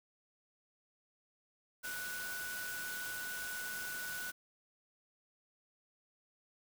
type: tone in noise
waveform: sine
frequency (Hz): 1480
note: F#6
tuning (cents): 0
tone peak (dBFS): -41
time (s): 1.83-4.32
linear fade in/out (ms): 20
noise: white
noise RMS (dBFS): -45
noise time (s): 1.83-4.32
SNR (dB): +1
effects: none